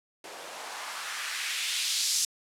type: noise with band-pass filter sweep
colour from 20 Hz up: blue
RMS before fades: -32 dBFS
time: 0.24-2.25 s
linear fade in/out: 2 ms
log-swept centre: 450 to 5800 Hz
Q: 1.5
effects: low-pass 11000 Hz 12 dB/octave